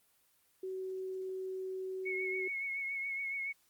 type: tone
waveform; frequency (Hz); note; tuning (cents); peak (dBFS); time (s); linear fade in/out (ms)
sine; 376.7; F#4; +31; -37; 0.63-2.48; 5
type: tone with vibrato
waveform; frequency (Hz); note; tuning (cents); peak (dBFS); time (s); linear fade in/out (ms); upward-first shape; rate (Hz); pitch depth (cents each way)
sine; 2196; C#7; -17; -35; 2.05-3.53; 20; triangle; 7.1; 38
effects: white hiss -71 dBFS RMS until 3.69 s + Opus 24 kbps